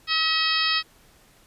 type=harmonic tone; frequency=640 Hz; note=D#5; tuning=49 cents sharp; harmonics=2 / 3 / 4 / 5 / 6 / 7 / 8; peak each=-28 / -28 / -28 / -28 / -28 / -28 / -28 dBFS; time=0.07-0.83 s; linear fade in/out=50 ms; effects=pink hiss -56 dBFS RMS until 1.46 s + resampled to 32000 Hz